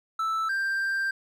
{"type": "tone pair in turn", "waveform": "triangle", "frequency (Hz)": [1318.5, 1579.3], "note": ["E6", "G6"], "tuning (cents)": [0, 12], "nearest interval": "minor third", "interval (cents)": 312, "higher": "second", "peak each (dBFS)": -23, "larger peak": "neither", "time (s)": [[0.19, 0.49], [0.49, 1.11]], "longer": "second", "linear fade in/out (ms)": 5, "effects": []}